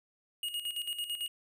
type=tone with tremolo; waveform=square; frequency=2869 Hz; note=F7; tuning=46 cents sharp; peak=-33 dBFS; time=0.43-1.28 s; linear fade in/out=2 ms; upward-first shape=square; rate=9 Hz; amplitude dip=65%; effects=none